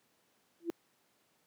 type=tone with exponential growth; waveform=sine; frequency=338.4 Hz; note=E4; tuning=45 cents sharp; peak=-27 dBFS; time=0.6-0.7 s; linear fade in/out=0 ms; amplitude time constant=21 ms; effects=pink hiss -72 dBFS RMS until 1.46 s + high-pass 200 Hz 12 dB/octave